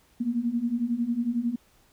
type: beating tone pair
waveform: sine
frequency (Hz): 230 / 241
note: A#3 / B3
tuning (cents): -23 / -42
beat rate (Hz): 11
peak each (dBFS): -29 / -26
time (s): 0.2-1.56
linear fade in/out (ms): 10
effects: pink hiss -62 dBFS RMS until 1.92 s